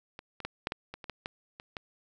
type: clicks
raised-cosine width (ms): 0.3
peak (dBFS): -26 / -26 / -18 / -14 / -17 / -24 / -27 / -21 / -19 / -27 / -21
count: 11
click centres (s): 0.191 / 0.403 / 0.45 / 0.671 / 0.721 / 0.94 / 1.042 / 1.097 / 1.259 / 1.599 / 1.768
effects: none